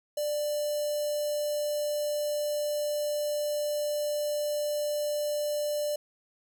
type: tone with notch filter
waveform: square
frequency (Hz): 592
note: D5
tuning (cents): +14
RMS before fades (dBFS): -30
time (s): 0.17-5.96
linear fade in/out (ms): 5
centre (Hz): 1900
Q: 0.5
effects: 10-bit